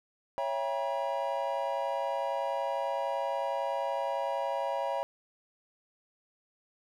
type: chord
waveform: triangle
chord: C# diminished seventh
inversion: none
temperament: just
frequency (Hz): 554.4 / 665.2 / 798.3 / 957.9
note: C#5 / E5 / G5 / Bb5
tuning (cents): 0 / +16 / +31 / +47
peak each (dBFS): -32 / -34 / -35 / -33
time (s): 0.38-5.03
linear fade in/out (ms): 0
effects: none